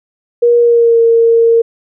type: tone with pitch glide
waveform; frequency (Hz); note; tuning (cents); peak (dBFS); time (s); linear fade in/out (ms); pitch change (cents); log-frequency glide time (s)
sine; 475.9 to 460.5; A#4 to A#4; +36 to -21; -5; 0.42-1.62; 10; -57; 0.58-1
effects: none